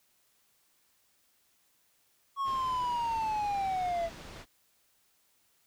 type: linear sweep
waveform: triangle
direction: down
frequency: 1111 to 659.3 Hz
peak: -27 dBFS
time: 2.36-4.1 s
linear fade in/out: 50 ms
type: low-pass noise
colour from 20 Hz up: pink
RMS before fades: -47 dBFS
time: 2.44-4.46 s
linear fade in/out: 50 ms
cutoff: 5500 Hz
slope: 12 dB/octave
effects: white hiss -70 dBFS RMS until 5.66 s